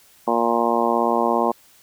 harmonic tone, 117.3 Hz, A#2, 11 cents sharp, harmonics 2 / 3 / 4 / 5 / 6 / 7 / 8 / 9, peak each -25 / -25 / -25 / -25 / -25 / -25 / -25 / -25 dBFS, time 0.27-1.52 s, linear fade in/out 10 ms, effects white hiss -53 dBFS RMS until 1.82 s

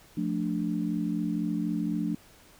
sine chord, D minor, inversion first, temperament just, 176.2 / 220.2 / 293.7 Hz, F3 / A3 / D4, +16 / +2 / 0 cents, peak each -31 dBFS, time 0.17-2.15 s, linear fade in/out 5 ms, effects pink hiss -56 dBFS RMS until 2.59 s

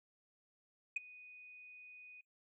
sine tone with ADSR envelope, 2485 Hz, D#7, 3 cents flat, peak -29 dBFS, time 0.96-2.21 s, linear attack 7 ms, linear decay 13 ms, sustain -24 dB, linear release 4 ms, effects noise-tail reverb RT60 0.1 s tail -23 dB re dry + tanh soft clip ceiling -31 dBFS

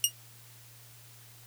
15% pulse tone with exponential decay, 2853 Hz, F7, 36 cents sharp, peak -10 dBFS, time 0.04-0.12 s, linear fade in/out 1 ms, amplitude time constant 17 ms, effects added 117 Hz sine -55 dBFS peak until 1.46 s + white hiss -55 dBFS RMS until 1.46 s

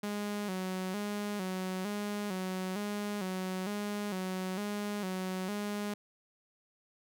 sawtooth tone with vibrato, 196 Hz, G3, in tune, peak -30 dBFS, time 0.03-5.94 s, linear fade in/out 5 ms, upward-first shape square, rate 1.1 Hz, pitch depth 89 cents each way, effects none

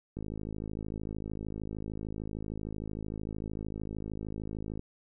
click train, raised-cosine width 3 ms, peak -25 dBFS, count 247, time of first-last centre 0.17-4.794 s, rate 53.2 Hz, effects none

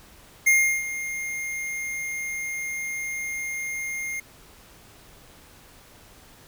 square tone with ADSR envelope, 2125 Hz, C7, 26 cents sharp, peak -15 dBFS, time 0.46-4.2 s, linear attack 14 ms, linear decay 350 ms, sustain -14 dB, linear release 5 ms, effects pink hiss -51 dBFS RMS until 6.47 s

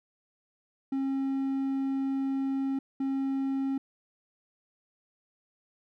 triangle tone bursts at uneven times, 270.2 Hz, C#4, 44 cents flat, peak -25 dBFS, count 2, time 0.92-2.79 / 3-3.78 s, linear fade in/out 5 ms, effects none

